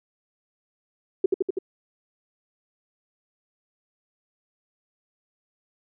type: tone with echo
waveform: sine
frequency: 379.6 Hz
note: F#4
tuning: 44 cents sharp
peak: -14 dBFS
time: 1.24-1.26 s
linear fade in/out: 5 ms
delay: 82 ms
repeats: 4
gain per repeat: -2 dB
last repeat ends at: 1.588 s
effects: none